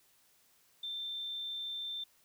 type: tone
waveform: sine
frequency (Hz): 3567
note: A7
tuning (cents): +23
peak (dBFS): -37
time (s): 0.83-2.04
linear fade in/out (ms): 5
effects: white hiss -68 dBFS RMS until 2.24 s